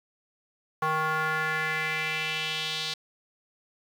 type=tone with band-pass filter sweep; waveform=square; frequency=156.8 Hz; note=D#3; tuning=14 cents sharp; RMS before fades=-29 dBFS; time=0.82-2.94 s; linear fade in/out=5 ms; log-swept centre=1100 to 4000 Hz; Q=2.9; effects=8-bit

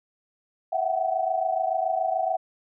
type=tone cluster; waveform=sine; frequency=656 / 738 / 765 Hz; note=E5 / F#5 / G5; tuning=-9 / -5 / -42 cents; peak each=-27 dBFS; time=0.72-2.37 s; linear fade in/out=10 ms; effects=none

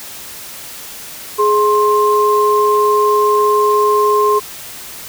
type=tone pair together; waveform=sine; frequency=419.1 / 1056 Hz; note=G#4 / C6; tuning=+16 / +16 cents; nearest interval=octave + major third; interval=1600 cents; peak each=-12 dBFS; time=1.38-4.4 s; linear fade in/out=20 ms; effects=white hiss -31 dBFS RMS until 5.08 s

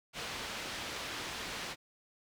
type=low-pass noise; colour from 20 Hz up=white; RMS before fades=-41 dBFS; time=0.13-1.76 s; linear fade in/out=50 ms; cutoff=3900 Hz; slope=12 dB/octave; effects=none

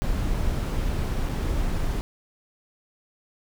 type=noise with dropouts; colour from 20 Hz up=brown; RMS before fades=-25 dBFS; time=0.02-2.01 s; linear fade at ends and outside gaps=0 ms; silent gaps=0.339-0.344 / 1.288-1.293 s; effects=none

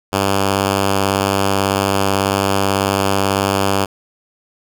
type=tone; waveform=5% pulse; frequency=98.2 Hz; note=G2; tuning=4 cents sharp; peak=-3 dBFS; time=0.12-3.86 s; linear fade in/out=20 ms; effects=none

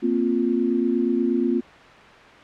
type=chord; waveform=sine; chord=Bb suspended second; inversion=none; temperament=equal; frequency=233.1 / 261.6 / 349.2 Hz; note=Bb3 / C4 / F4; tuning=0 / 0 / 0 cents; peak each=-23 dBFS; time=0.02-1.61 s; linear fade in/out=20 ms; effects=white hiss -44 dBFS RMS until 2.43 s + low-pass 2000 Hz 12 dB/octave

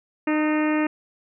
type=harmonic tone with a mistuned harmonic; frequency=305.3 Hz; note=D#4; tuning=33 cents flat; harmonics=1 / 2 / 3 / 4 / 5 / 6 / 7 / 8 / 9; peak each=-20 / -29 / -32 / -33 / -37 / -32 / -36 / -36 / -39 dBFS; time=0.27-0.87 s; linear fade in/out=5 ms; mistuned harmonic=4; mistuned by=+36 cents; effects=none

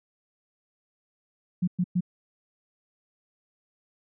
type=tone bursts; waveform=sine; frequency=179.4 Hz; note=F3; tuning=47 cents sharp; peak=-21 dBFS; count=3; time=1.62-2.008 s; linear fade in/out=10 ms; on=56 ms; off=110 ms; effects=none

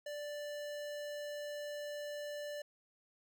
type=tone with notch filter; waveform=square; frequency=587.3 Hz; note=D5; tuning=in tune; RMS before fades=-43 dBFS; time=0.06-2.62 s; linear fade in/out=5 ms; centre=11000 Hz; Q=1.8; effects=none

